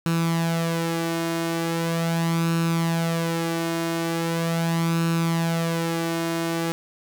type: tone with flanger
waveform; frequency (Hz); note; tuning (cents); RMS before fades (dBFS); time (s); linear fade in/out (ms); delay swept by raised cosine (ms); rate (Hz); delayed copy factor
sawtooth; 166.2; E3; +15; -24; 0.06-6.72; 0; 0.74 to 2.84; 0.4; +0.55
effects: none